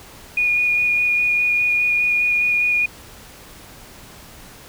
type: tone with vibrato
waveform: sine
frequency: 2447 Hz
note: D#7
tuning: 29 cents flat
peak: -15 dBFS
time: 0.37-2.86 s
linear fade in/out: 5 ms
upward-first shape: square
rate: 4.9 Hz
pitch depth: 8 cents each way
effects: pink hiss -42 dBFS RMS until 4.68 s